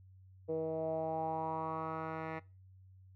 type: tone with low-pass filter sweep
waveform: 10% pulse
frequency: 160 Hz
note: D#3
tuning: 49 cents sharp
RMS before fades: -38 dBFS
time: 0.48-2.4 s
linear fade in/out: 20 ms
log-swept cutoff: 480 to 1800 Hz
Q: 4.9
effects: noise-tail reverb RT60 0.3 s tail -21 dB re dry + added 94 Hz sine -56 dBFS peak until 3.15 s